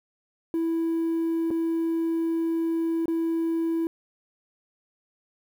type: tone with dropouts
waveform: triangle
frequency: 329.6 Hz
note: E4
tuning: in tune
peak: -20 dBFS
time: 0.54-3.87 s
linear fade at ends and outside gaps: 1 ms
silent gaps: 1.505-1.511 / 3.057-3.081 s
effects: tanh soft clip ceiling -18 dBFS + 9-bit